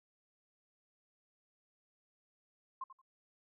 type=tone with echo; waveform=sine; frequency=1058 Hz; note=C6; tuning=19 cents sharp; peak=-38 dBFS; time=2.81-2.84 s; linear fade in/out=5 ms; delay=88 ms; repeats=2; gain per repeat=-13 dB; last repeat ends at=3.016 s; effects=none